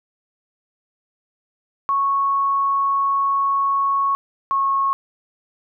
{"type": "tone pair in turn", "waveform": "sine", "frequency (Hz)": [1105, 1094.8], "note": ["C#6", "C#6"], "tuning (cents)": [-6, -22], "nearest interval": "unison", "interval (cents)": 16, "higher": "first", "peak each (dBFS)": -16, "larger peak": "neither", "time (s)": [[1.89, 4.15], [4.51, 4.93]], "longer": "first", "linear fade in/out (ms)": 0, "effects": []}